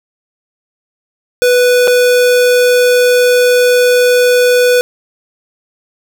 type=tone with dropouts; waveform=square; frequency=493.9 Hz; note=B4; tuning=in tune; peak=-7 dBFS; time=1.42-4.81 s; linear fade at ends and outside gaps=0 ms; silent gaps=1.874-1.879 s; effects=none